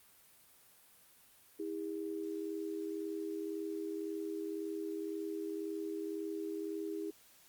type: tone pair together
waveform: sine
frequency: 322.4 / 404.3 Hz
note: E4 / G#4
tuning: -38 / -46 cents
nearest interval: major third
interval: 392 cents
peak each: -40 / -40 dBFS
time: 1.59-7.11 s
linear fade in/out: 10 ms
effects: white hiss -63 dBFS RMS until 7.48 s + Opus 32 kbps